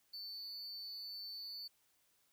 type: tone with amplitude modulation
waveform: triangle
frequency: 4501 Hz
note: C#8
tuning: 26 cents sharp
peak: -40 dBFS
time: 0.13-1.68 s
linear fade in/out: 10 ms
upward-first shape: sine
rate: 210 Hz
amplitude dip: 75%
effects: white hiss -75 dBFS RMS until 2.32 s